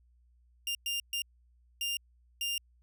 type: tone bursts at uneven times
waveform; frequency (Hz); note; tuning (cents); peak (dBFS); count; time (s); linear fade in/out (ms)
sawtooth; 2800; F7; +4; -28; 5; 0.67-0.75 / 0.86-1 / 1.13-1.22 / 1.81-1.97 / 2.41-2.58; 2
effects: added 60 Hz sine -62 dBFS peak until 2.82 s